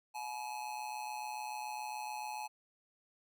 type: tone with amplitude modulation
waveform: square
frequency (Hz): 851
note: G#5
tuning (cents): +42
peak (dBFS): -37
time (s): 0.14-2.48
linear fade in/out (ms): 20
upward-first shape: sine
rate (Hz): 127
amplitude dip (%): 70
effects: none